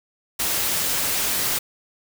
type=noise; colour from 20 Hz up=white; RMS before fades=-23 dBFS; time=0.39-1.59 s; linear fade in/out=10 ms; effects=none